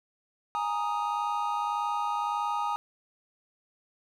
triangle chord, Ab suspended second, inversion none, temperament equal, 830.6 / 932.3 / 1244.5 Hz, Ab5 / Bb5 / Eb6, 0 / 0 / 0 cents, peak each -30 dBFS, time 0.55-2.76 s, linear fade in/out 0 ms, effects none

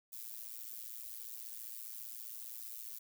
violet noise with amplitude modulation, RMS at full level -43 dBFS, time 0.12-2.99 s, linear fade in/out 10 ms, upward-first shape sine, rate 115 Hz, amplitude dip 90%, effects none

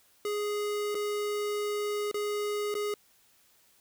square tone with dropouts, 415.3 Hz, G#4, in tune, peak -30 dBFS, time 0.25-2.94 s, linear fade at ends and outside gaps 2 ms, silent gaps 0.946-0.951 / 2.114-2.143 / 2.742-2.751 s, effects white hiss -64 dBFS RMS until 3.8 s

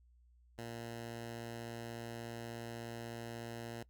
10% pulse tone, 116.54 Hz, A#2, in tune, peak -35 dBFS, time 0.58-3.83 s, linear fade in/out 5 ms, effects noise-tail reverb RT60 0.1 s tail -20 dB re dry + added 60 Hz sine -63 dBFS peak until 3.89 s

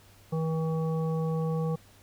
harmonic tone, 160.7 Hz, E3, 44 cents flat, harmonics 1 / 3 / 5 / 7, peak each -27 / -33 / -42 / -43 dBFS, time 0.32-1.76 s, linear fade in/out 10 ms, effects added 99 Hz sine -58 dBFS peak until 2.02 s + pink hiss -58 dBFS RMS until 2.02 s

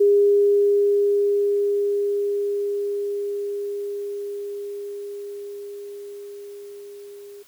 sine tone with level ramp, 406 Hz, G#4, 39 cents flat, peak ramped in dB -12 to -38 dBFS, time 0-7.43 s, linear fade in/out 10 ms, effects white hiss -54 dBFS RMS until 7.47 s

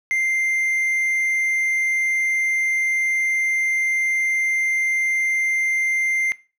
triangle tone, 2093 Hz, C7, in tune, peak -16 dBFS, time 0.11-6.32 s, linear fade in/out 0 ms, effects noise-tail reverb RT60 0.3 s tail -18 dB re dry

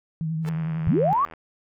sine tone with vibrato, 160.1 Hz, D#3, 50 cents sharp, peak -24 dBFS, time 0.21-1.13 s, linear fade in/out 0 ms, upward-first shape triangle, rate 11 Hz, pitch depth 51 cents each way
sawtooth tone with exponential growth, 441.1 Hz, A4, 4 cents sharp, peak -27 dBFS, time 0.41-0.49 s, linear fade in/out 0 ms, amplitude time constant 16 ms
click train, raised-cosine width 0.5 ms, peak -26 dBFS, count 73, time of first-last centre 0.45-1.337 s, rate 81.2 Hz
sine linear sweep, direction up, 74.2 to 1200 Hz, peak -18 dBFS, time 0.87-1.25 s, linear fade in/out 0 ms
effects none

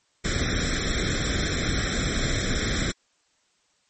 pink noise with comb filter, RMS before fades -25 dBFS, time 0.24-2.92 s, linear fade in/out 10 ms, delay 0.54 ms, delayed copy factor +1, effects white hiss -67 dBFS RMS until 3.89 s + MP3 32 kbps

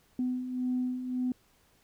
sine beating tone pair, 250.4 / 252.2 Hz, B3 / B3, +24 / +36 cents, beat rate 1.8 Hz, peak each -36 / -29 dBFS, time 0.19-1.32 s, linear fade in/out 2 ms, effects tanh soft clip ceiling -22 dBFS + pink hiss -66 dBFS RMS until 1.83 s

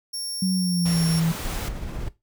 25% pulse tone, 5500 Hz, F8, 27 cents flat, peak -24 dBFS, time 0.13-1.2 s, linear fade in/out 10 ms
sine tone with pitch glide, 186.3 to 164.07 Hz, F#3 to E3, +12 to -8 cents, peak -19 dBFS, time 0.42-1.32 s, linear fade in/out 5 ms, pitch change -220 cents, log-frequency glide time 0.55-1.05 s
pink noise, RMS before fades -33 dBFS, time 0.85-1.69 s, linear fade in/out 10 ms
brown noise with tremolo, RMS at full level -29 dBFS, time 1.44-2.09 s, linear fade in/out 10 ms, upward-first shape sine, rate 16 Hz, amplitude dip 25%
effects noise-tail reverb RT60 0.2 s tail -17 dB re dry

